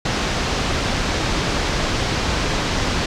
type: low-pass noise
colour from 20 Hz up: pink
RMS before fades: -21 dBFS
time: 0.05-3.06 s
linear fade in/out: 5 ms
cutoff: 6100 Hz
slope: 24 dB/octave
effects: none